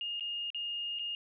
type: tone with dropouts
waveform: sine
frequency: 2839 Hz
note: F7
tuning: 28 cents sharp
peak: -34 dBFS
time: 0.01-1.15 s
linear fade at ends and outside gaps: 1 ms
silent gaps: 0.197-0.207 / 0.503-0.546 / 0.988-0.994 s
effects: none